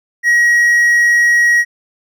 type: tone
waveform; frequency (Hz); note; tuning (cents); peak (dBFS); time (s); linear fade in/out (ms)
triangle; 1901; A#6; +33; -6; 0.23-1.65; 50
effects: none